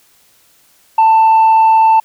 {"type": "tone with tanh clipping", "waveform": "sine", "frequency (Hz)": 888, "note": "A5", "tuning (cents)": 16, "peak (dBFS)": -6, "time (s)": [0.98, 2], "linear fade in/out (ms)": 5, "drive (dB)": 1, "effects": ["white hiss -51 dBFS RMS until 2.04 s"]}